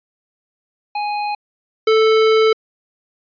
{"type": "tone pair in turn", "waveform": "square", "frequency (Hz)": [830.6, 440], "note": ["G#5", "A4"], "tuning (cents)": [0, 0], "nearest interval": "major seventh", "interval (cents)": 1100, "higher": "first", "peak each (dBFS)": [-20, -11], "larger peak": "second", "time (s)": [[0.95, 1.35], [1.87, 2.53]], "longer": "second", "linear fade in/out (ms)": 5, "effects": ["resampled to 11025 Hz"]}